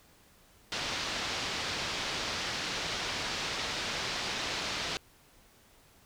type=low-pass noise; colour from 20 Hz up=white; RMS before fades=-35 dBFS; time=0.72-4.97 s; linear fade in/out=0 ms; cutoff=5100 Hz; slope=24 dB/octave; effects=pink hiss -61 dBFS RMS until 6.05 s